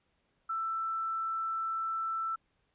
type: tone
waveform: sine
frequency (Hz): 1329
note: E6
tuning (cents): +14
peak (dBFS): -31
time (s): 0.49-2.36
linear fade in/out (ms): 10
effects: pink hiss -75 dBFS RMS until 2.74 s + resampled to 8000 Hz